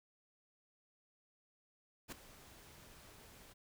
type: noise with ADSR envelope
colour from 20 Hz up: pink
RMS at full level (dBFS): -44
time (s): 2.08-3.54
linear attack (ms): 42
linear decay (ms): 6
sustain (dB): -15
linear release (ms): 20
effects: none